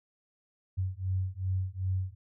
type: beating tone pair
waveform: sine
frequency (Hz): 92.5 / 95.1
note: F#2 / F#2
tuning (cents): 0 / +48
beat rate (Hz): 2.6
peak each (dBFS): -32 / -32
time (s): 0.77-2.15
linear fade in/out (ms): 20
effects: none